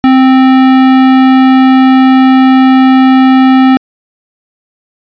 sine tone with hard clipping, 261.6 Hz, C4, in tune, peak -4 dBFS, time 0.04-3.77 s, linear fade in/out 0 ms, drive 17 dB, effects resampled to 11025 Hz

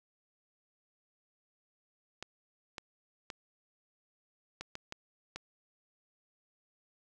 clicks, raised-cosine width 0.2 ms, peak -23 dBFS, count 7, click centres 2.226 / 2.782 / 3.302 / 4.61 / 4.754 / 4.924 / 5.36 s, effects none

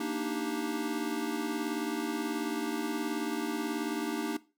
square chord, Eb major seventh, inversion second, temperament equal with one note detuned, 233.1 / 292.5 / 311.1 / 392 Hz, Bb3 / D4 / Eb4 / G4, 0 / -7 / 0 / 0 cents, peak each -38 / -36 / -37 / -40 dBFS, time 0-4.37 s, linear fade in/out 5 ms, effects noise-tail reverb RT60 0.3 s tail -18 dB re dry

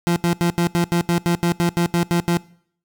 30% pulse tone bursts, 172.2 Hz, F3, 24 cents flat, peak -13 dBFS, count 14, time 0.07-2.372 s, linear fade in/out 0 ms, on 92 ms, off 78 ms, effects noise-tail reverb RT60 0.6 s tail -22 dB re dry

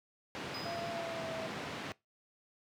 pink band-pass noise, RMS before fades -42 dBFS, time 0.35-1.92 s, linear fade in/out 0 ms, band 130 to 3600 Hz, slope 12 dB/octave
triangle tone with exponential decay, 4993 Hz, D#8, 5 cents sharp, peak -40 dBFS, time 0.54-1.33 s, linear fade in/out 5 ms, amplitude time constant 170 ms
sine tone with pitch glide, 682 to 651.6 Hz, F5 to E5, -41 to -20 cents, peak -39 dBFS, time 0.65-1.47 s, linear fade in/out 5 ms, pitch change -79 cents, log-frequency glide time 0.89-1.32 s
effects noise-tail reverb RT60 0.2 s tail -21 dB re dry + high-pass 80 Hz 12 dB/octave

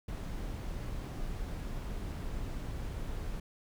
brown noise, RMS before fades -38 dBFS, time 0.08-3.4 s, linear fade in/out 5 ms, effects none

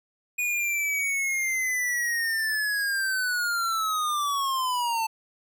square linear sweep, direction down, 2469 to 882 Hz, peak -25 dBFS, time 0.38-5.07 s, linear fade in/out 10 ms, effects none

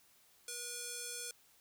square tone with band-pass filter, 481.9 Hz, B4, 43 cents flat, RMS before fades -44 dBFS, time 0.48-1.31 s, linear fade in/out 2 ms, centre 8300 Hz, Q 1.3, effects white hiss -67 dBFS RMS until 1.6 s

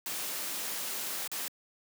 white noise with dropouts, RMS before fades -36 dBFS, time 0.06-1.48 s, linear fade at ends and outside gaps 1 ms, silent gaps 1.276-1.316 s, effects high-pass 200 Hz 12 dB/octave

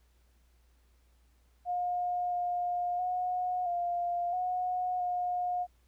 sine tone with pitch steps, 714 / 710 / 726 / 700 / 728 / 717 Hz, F5 / F5 / F#5 / F5 / F#5 / F5, +38 / +28 / -33 / +4 / -28 / +45 cents, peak -29 dBFS, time 1.65-5.67 s, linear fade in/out 50 ms, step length 670 ms, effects added 60 Hz sine -63 dBFS peak until 5.87 s + pink hiss -73 dBFS RMS until 5.87 s

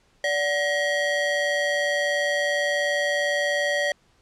square ring-modulated tone, 659.3 Hz, E5, in tune, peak -19 dBFS, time 0.24-3.92 s, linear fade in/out 2 ms, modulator 1240 Hz, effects pink hiss -62 dBFS RMS until 4.21 s + low-pass 7000 Hz 12 dB/octave

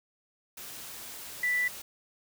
sine tone in noise, 1975.5 Hz, B6, in tune, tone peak -25 dBFS, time 1.43-1.68 s, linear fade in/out 5 ms, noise white, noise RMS -43 dBFS, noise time 0.57-1.82 s, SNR +15 dB, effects none

